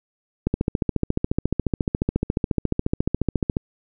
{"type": "click train", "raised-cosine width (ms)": 3, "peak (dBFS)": -7, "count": 45, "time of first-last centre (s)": [0.47, 3.569], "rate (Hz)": 14.2, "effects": []}